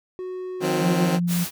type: tone with pitch glide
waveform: triangle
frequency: 368.5 to 352.3 Hz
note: F#4 to F4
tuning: -7 to +15 cents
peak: -27 dBFS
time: 0.19-1.08 s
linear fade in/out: 0 ms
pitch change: -78 cents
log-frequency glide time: 0.56-0.92 s
type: chord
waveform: 15% pulse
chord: C diminished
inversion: first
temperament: equal with one note detuned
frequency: 155.56 / 181.19 / 261.6 Hz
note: Eb3 / Gb3 / C4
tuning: 0 / -36 / 0 cents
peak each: -20 dBFS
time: 0.6-1.2 s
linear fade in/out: 50 ms
type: tone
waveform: sine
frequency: 174.4 Hz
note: F3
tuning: 2 cents flat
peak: -20 dBFS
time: 0.8-1.45 s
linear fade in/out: 20 ms
type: noise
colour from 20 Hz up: white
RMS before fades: -30 dBFS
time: 1.27-1.51 s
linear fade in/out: 50 ms
effects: none